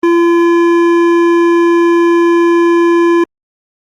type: tone with hard clipping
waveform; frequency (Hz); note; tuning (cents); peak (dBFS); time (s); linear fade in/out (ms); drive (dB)
sine; 340.9; F4; -42; -8; 0.03-3.24; 5; 12
effects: Opus 24 kbps